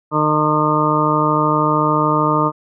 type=harmonic tone; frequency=152.2 Hz; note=D#3; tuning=38 cents flat; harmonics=1 / 2 / 3 / 4 / 6 / 7 / 8; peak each=-21 / -20 / -23 / -23 / -21 / -21 / -18 dBFS; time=0.11-2.52 s; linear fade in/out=50 ms; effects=none